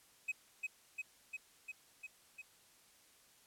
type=tone with echo; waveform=triangle; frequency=2534 Hz; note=D#7; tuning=31 cents sharp; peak=-33 dBFS; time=0.28-0.32 s; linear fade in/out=10 ms; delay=350 ms; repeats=6; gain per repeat=-2 dB; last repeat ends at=2.42 s; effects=white hiss -66 dBFS RMS until 3.46 s + low-pass 12000 Hz 12 dB/octave